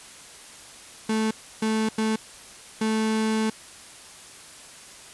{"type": "tone bursts at uneven times", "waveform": "35% pulse", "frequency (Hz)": 219.2, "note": "A3", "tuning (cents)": -6, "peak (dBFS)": -20, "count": 4, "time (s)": [[1.09, 1.31], [1.62, 1.89], [1.98, 2.16], [2.81, 3.5]], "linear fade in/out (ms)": 5, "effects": ["white hiss -45 dBFS RMS until 5.13 s", "resampled to 24000 Hz"]}